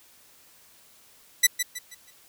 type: tone with echo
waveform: 10% pulse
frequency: 1975.5 Hz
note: B6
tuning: in tune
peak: -5 dBFS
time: 1.43-1.47 s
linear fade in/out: 10 ms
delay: 160 ms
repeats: 4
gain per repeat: -9 dB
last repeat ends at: 2.11 s
effects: white hiss -56 dBFS RMS until 2.28 s